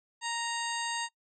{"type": "harmonic tone", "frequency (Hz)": 932, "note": "A#5", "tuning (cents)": -1, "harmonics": [1, 2, 3, 4, 5, 7, 8, 9], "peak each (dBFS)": [-35, -38, -40, -41, -42, -43, -44, -45], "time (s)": [0.21, 1.09], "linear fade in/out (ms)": 50, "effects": ["noise-tail reverb RT60 0.1 s tail -23 dB re dry"]}